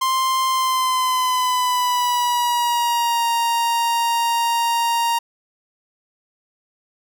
45% pulse tone with pitch glide, 1048 to 933.7 Hz, C6 to A#5, +2 to +3 cents, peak -17 dBFS, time 0.01-5.19 s, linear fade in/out 10 ms, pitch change -199 cents, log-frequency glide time 0.49-3.26 s, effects none

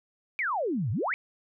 sine exponential two-way sweep, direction down then up, 2398 to 96 to 2398 Hz, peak -26 dBFS, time 0.39-1.14 s, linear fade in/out 0 ms, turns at 0.91 s, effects none

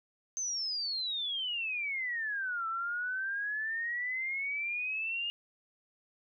sine exponential two-way sweep, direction down then up, 6310 to 1321 to 2852 Hz, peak -32 dBFS, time 0.37-5.3 s, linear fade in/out 0 ms, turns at 2.67 s, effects none

